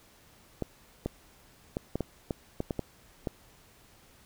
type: clicks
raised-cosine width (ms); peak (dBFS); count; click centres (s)
2; -17; 10; 0.623 / 1.06 / 1.769 / 1.956 / 2.007 / 2.308 / 2.604 / 2.708 / 2.793 / 3.272
effects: pink hiss -59 dBFS RMS until 4.25 s